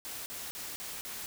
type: noise bursts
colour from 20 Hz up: white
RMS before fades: -41 dBFS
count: 5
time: 0.05-1.26 s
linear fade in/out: 0 ms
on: 210 ms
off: 40 ms
effects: none